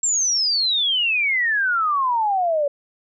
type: exponential sweep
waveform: sine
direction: down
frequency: 7580 to 560 Hz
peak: -17 dBFS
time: 0.03-2.68 s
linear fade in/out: 5 ms
effects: none